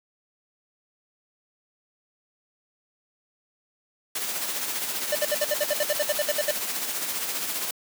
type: noise with tremolo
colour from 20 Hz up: white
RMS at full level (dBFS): -28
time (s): 4.15-7.71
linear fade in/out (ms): 5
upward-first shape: sine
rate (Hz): 15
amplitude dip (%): 40
type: tone bursts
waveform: square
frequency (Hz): 595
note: D5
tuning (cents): +22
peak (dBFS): -22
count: 15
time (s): 5.12-6.512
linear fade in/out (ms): 5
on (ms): 34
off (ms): 63
effects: high-pass 200 Hz 12 dB/octave